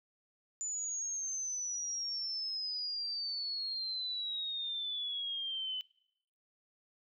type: exponential sweep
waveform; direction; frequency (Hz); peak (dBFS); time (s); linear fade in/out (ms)
sine; down; 7040 to 3009; -35; 0.61-5.81; 0
effects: noise-tail reverb RT60 0.8 s tail -24 dB re dry